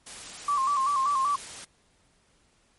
white noise, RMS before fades -41 dBFS, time 0.06-1.65 s, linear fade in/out 10 ms
sine tone with vibrato, 1108.7 Hz, C#6, in tune, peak -22 dBFS, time 0.48-1.36 s, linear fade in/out 5 ms, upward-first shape square, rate 5.2 Hz, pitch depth 70 cents each way
effects pink hiss -65 dBFS RMS until 2.78 s + MP3 48 kbps

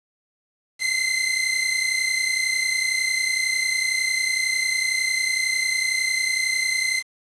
sawtooth tone pair together, 2052 / 2083 Hz, C7 / C7, -34 / -8 cents, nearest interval unison, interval 26 cents, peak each -20 dBFS, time 0.79-7.03 s, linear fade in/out 50 ms, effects resampled to 22050 Hz + 7-bit

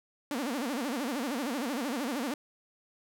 sawtooth tone with vibrato, 261.6 Hz, C4, in tune, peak -27 dBFS, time 0.31-2.34 s, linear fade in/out 2 ms, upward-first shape sine, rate 13 Hz, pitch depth 240 cents each way, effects none

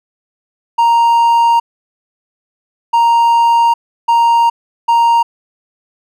triangle tone bursts at uneven times, 932.3 Hz, A#5, in tune, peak -5 dBFS, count 4, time 0.78-1.6 / 2.93-3.74 / 4.08-4.5 / 4.88-5.23 s, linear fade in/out 10 ms, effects none

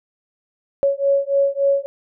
sine beating tone pair, 554.4 / 557.9 Hz, C#5 / C#5, 0 / +11 cents, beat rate 3.5 Hz, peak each -18 dBFS, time 0.83-1.86 s, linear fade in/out 0 ms, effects none

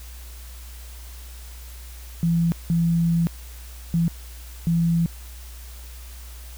sine tone bursts at uneven times, 168 Hz, E3, 33 cents sharp, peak -17 dBFS, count 4, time 2.23-2.52 / 2.7-3.27 / 3.94-4.08 / 4.67-5.06 s, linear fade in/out 0 ms, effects added 60 Hz sine -37 dBFS peak until 6.57 s + white hiss -46 dBFS RMS until 6.57 s

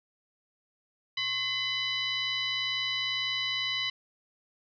sine tone with frequency modulation, 3000 Hz, F#7, 23 cents sharp, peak -28 dBFS, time 1.17-3.9 s, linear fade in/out 5 ms, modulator 962 Hz, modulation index 1.3, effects none

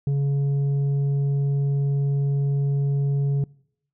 triangle tone with tanh clipping, 140.3 Hz, C#3, 21 cents sharp, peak -20 dBFS, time 0.07-3.44 s, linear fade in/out 2 ms, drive 9 dB, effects noise-tail reverb RT60 0.7 s tail -24 dB re dry

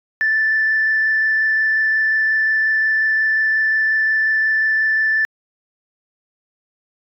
sine tone with frequency modulation, 1760 Hz, A6, in tune, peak -13 dBFS, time 0.21-5.25 s, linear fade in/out 0 ms, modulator 25.6 Hz, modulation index 0.63, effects tanh soft clip ceiling -9 dBFS

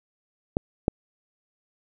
clicks, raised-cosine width 2 ms, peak -9 / -6 dBFS, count 2, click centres 0.569 / 0.881 s, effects none

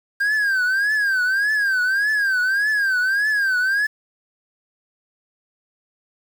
triangle tone with vibrato, 1597 Hz, G6, 32 cents sharp, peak -15 dBFS, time 0.2-3.87 s, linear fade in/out 10 ms, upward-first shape triangle, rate 1.7 Hz, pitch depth 160 cents each way, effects 7-bit

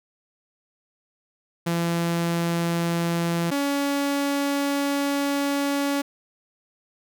sawtooth tone pair in turn, 169.5 / 282.1 Hz, E3 / C#4, +49 / +30 cents, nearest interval major sixth, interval 881 cents, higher second, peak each -18 dBFS, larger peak neither, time 1.66-3.51 / 3.51-6.02 s, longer second, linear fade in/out 10 ms, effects none

